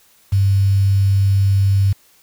sine tone with quantisation, 98 Hz, G2, in tune, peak -11 dBFS, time 0.32-1.93 s, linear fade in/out 10 ms, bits 6, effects white hiss -53 dBFS RMS until 2.22 s

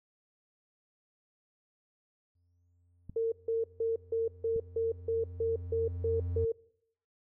triangle tone with exponential growth, 87.31 Hz, F2, in tune, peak -28 dBFS, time 2.35-6.45 s, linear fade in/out 5 ms, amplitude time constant 890 ms
clicks, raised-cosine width 5 ms, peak -31 dBFS, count 2, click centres 3.096 / 4.562 s
sine tone bursts, 454.5 Hz, A#4, 44 cents flat, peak -27 dBFS, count 11, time 3.16-6.52 s, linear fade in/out 5 ms, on 160 ms, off 160 ms
effects noise-tail reverb RT60 0.7 s tail -23 dB re dry

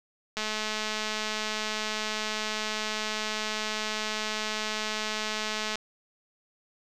click train, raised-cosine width 0.2 ms, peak -14 dBFS, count 1159, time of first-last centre 0.37-5.756 s, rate 215 Hz, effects none

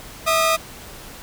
sawtooth tone pair together, 649.8 / 1224 Hz, E5 / D#6, -25 / -29 cents, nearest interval major seventh, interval 1096 cents, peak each -15 dBFS, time 0.26-0.57 s, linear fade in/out 20 ms, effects pink hiss -39 dBFS RMS until 1.22 s

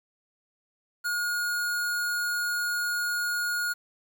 square tone, 1436 Hz, F6, 48 cents sharp, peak -27 dBFS, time 1.04-3.74 s, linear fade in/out 20 ms, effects 9-bit

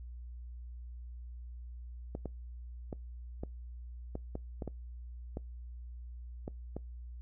clicks, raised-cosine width 2 ms, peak -25 dBFS, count 11, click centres 2.151 / 2.257 / 2.928 / 3.435 / 4.154 / 4.354 / 4.622 / 4.677 / 5.371 / 6.479 / 6.766 s, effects noise-tail reverb RT60 0.2 s tail -25 dB re dry + added 60 Hz sine -43 dBFS peak until 7.21 s

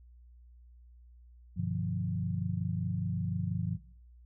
sine chord, G dominant seventh, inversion none, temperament equal with one note detuned, 98 / 123.47 / 150.09 / 174.61 Hz, G2 / B2 / D3 / F3, 0 / 0 / +38 / 0 cents, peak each -35 / -38 / -38 / -34 dBFS, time 1.56-3.77 s, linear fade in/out 20 ms, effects noise-tail reverb RT60 0.5 s tail -18 dB re dry + added 60 Hz sine -53 dBFS peak until 4.25 s

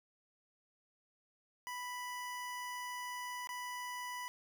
25% pulse tone with dropouts, 987.8 Hz, B5, in tune, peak -37 dBFS, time 1.67-4.28 s, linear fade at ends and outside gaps 0 ms, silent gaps 3.472-3.491 s, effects 12-bit

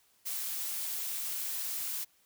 blue noise, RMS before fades -36 dBFS, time 0.25-2.05 s, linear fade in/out 20 ms, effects white hiss -68 dBFS RMS until 2.25 s

